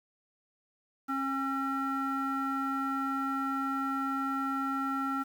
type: tone with low-pass filter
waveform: square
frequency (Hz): 270.9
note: C#4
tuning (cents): -40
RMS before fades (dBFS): -32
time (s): 1.08-5.24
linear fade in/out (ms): 20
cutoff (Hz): 1400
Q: 5.9
effects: 9-bit